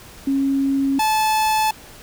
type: tone pair in turn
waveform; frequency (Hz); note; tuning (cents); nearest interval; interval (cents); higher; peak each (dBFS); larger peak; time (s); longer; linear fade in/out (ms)
sine / 45% pulse; 273.5 / 868.3; C#4 / A5; -23 / -23; octave + minor sixth; 2000; second; -16; neither; 0.27-0.99 / 0.99-1.71; neither; 5
effects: pink hiss -42 dBFS RMS until 2.02 s